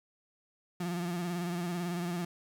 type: tone with vibrato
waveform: 35% pulse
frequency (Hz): 174.61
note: F3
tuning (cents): 0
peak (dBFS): -31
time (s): 0.8-2.25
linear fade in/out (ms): 5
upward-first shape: sine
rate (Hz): 18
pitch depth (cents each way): 52
effects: 10-bit